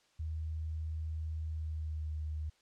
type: tone with pitch glide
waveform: sine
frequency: 79 to 76.93 Hz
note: D#2 to D#2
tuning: +27 to -19 cents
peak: -35 dBFS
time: 0.19-2.5 s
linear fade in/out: 10 ms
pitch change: -46 cents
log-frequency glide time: 1.48-2.18 s
effects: white hiss -70 dBFS RMS until 2.61 s + low-pass 6000 Hz 12 dB/octave